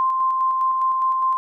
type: tone with tremolo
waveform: sine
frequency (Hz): 1046.5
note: C6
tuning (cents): 0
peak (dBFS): -16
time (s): 0-1.37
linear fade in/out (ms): 0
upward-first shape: square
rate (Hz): 4.9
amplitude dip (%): 25
effects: none